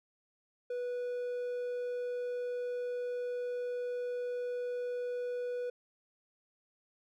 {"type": "tone", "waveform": "triangle", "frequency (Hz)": 490.8, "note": "B4", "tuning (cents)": -11, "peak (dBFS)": -32, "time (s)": [0.7, 5.7], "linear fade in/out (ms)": 5, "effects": []}